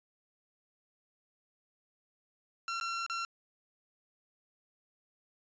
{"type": "tone with dropouts", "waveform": "sawtooth", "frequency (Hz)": 1362, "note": "F6", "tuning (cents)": -44, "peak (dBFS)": -30, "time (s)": [2.68, 3.25], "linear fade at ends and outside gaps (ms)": 1, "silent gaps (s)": [[2.8, 2.811], [3.064, 3.098]], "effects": ["resampled to 16000 Hz"]}